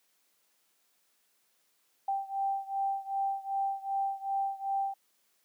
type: beating tone pair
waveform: sine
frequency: 784 / 786.6 Hz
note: G5 / G5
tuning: 0 / +6 cents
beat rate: 2.6 Hz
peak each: -32 / -34 dBFS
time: 2.08-4.94 s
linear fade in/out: 5 ms
effects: white hiss -72 dBFS RMS until 5.44 s + high-pass 200 Hz 12 dB/octave